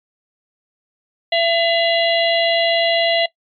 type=harmonic tone with a mistuned harmonic; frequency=672 Hz; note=E5; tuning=33 cents sharp; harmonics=1 / 3 / 4 / 5 / 6; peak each=-16 / -21 / -22 / -23 / -24 dBFS; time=1.32-3.26 s; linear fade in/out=5 ms; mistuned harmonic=4; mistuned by=+93 cents; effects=noise-tail reverb RT60 0.1 s tail -19 dB re dry + MP3 64 kbps